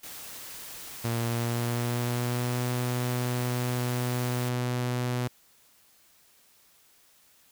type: noise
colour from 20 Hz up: white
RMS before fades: -42 dBFS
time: 0.03-4.49 s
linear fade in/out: 5 ms
type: tone with pitch glide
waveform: sawtooth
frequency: 116.54 to 123.47 Hz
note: A#2 to B2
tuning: 0 to 0 cents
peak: -23 dBFS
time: 1.04-5.28 s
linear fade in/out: 10 ms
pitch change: +100 cents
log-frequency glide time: 1.16-2.62 s
effects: white hiss -61 dBFS RMS until 7.51 s